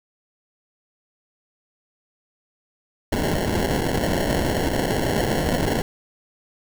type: noise with sample-and-hold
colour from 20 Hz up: white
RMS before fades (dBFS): -22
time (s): 3.12-5.82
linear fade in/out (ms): 2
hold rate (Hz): 1225
effects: none